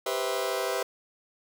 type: chord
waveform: sawtooth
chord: C major seventh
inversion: second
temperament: just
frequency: 392.4 / 490.5 / 523.3 / 654.1 Hz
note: G4 / B4 / C5 / E5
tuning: +2 / -12 / 0 / -14 cents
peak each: -29 dBFS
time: 0.06-0.83 s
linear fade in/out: 5 ms
effects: none